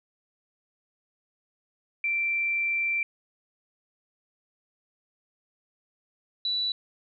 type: tone pair in turn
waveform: sine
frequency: 2349 / 3951 Hz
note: D7 / B7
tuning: 0 / 0 cents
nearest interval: major sixth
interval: 900 cents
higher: second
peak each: -24 / -25 dBFS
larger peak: first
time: 2.04-3.03 / 6.45-6.72 s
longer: first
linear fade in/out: 2 ms
effects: none